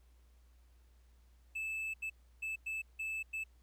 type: tone bursts at uneven times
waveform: triangle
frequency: 2624 Hz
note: E7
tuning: 9 cents flat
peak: -35 dBFS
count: 6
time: 1.55-1.94 / 2.02-2.1 / 2.42-2.56 / 2.66-2.82 / 2.99-3.23 / 3.33-3.44 s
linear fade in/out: 10 ms
effects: added 60 Hz sine -61 dBFS peak until 3.62 s + pink hiss -75 dBFS RMS until 3.62 s